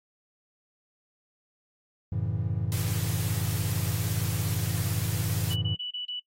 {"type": "chord", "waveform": "triangle", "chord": "F# minor seventh", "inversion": "none", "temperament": "equal", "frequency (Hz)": [92.5, 110, 138.59, 164.81], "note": ["F#2", "A2", "C#3", "E3"], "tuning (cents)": [0, 0, 0, 0], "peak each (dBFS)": [-30, -28, -33, -33], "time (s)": [2.12, 5.75], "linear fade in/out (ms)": 5}
{"type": "noise", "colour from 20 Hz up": "white", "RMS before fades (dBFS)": -37, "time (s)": [2.72, 5.54], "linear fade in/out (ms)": 0}
{"type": "tone bursts", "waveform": "sine", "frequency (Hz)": 2960, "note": "F#7", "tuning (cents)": 0, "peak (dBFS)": -31, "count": 5, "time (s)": [5.5, 6.2], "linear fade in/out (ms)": 10, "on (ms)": 120, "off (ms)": 25}
{"effects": ["noise-tail reverb RT60 0.1 s tail -20 dB re dry", "AAC 48 kbps"]}